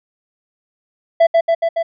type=tone with echo; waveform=triangle; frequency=666 Hz; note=E5; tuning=18 cents sharp; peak=-5 dBFS; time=1.2-1.27 s; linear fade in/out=10 ms; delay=140 ms; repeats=4; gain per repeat=-2 dB; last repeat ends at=1.83 s; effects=resampled to 11025 Hz